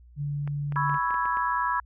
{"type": "tone", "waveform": "sine", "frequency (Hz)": 144.4, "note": "D3", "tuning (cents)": -29, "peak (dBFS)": -27, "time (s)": [0.16, 0.99], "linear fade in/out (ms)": 50}
{"type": "clicks", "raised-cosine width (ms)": 0.5, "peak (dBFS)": -26, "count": 9, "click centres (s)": [0.476, 0.723, 0.759, 0.896, 0.944, 1.107, 1.143, 1.256, 1.371]}
{"type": "chord", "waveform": "sine", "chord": "C# minor seventh", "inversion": "third", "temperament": "equal", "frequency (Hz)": [987.8, 1108.7, 1318.5, 1661.2], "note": ["B5", "C#6", "E6", "G#6"], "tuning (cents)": [0, 0, 0, 0], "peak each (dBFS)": [-26, -31, -31, -31], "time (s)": [0.76, 1.8], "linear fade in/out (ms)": 2}
{"effects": ["added 60 Hz sine -49 dBFS peak until 1.85 s"]}